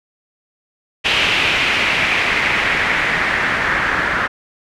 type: noise with low-pass filter sweep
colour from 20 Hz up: white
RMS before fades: -17 dBFS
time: 1.04-4.28 s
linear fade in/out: 20 ms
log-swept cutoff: 2800 to 1600 Hz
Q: 3
effects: none